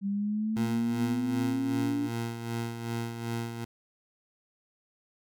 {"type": "linear sweep", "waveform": "sine", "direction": "up", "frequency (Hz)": [196, 291], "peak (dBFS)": -27, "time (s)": [0.01, 2.1], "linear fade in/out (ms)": 50}
{"type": "tone with tremolo", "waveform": "20% pulse", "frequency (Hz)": 116.54, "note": "A#2", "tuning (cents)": 0, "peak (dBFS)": -25, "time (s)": [0.56, 3.65], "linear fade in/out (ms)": 10, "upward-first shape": "sine", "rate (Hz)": 2.6, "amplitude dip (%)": 55}
{"effects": []}